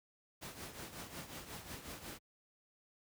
pink noise with tremolo, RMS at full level -45 dBFS, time 0.41-2.19 s, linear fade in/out 20 ms, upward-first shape triangle, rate 5.5 Hz, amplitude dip 70%, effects high-pass 60 Hz 12 dB/octave

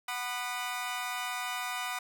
20% pulse chord, B major, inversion second, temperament equal with one note detuned, 740 / 987.8 / 1220.3 Hz, F#5 / B5 / D#6, 0 / 0 / -34 cents, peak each -33 dBFS, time 0.08-1.99 s, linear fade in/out 5 ms, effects none

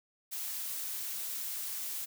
blue noise, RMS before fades -38 dBFS, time 0.31-2.06 s, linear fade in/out 20 ms, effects none

